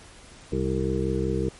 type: harmonic tone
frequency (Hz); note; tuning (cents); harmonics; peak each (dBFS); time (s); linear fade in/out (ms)
65.41; C2; 0; 1 / 2 / 3 / 5 / 6 / 7; -30 / -30 / -30 / -30 / -30 / -30; 0.52-1.49; 5
effects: pink hiss -48 dBFS RMS until 1.59 s + MP3 48 kbps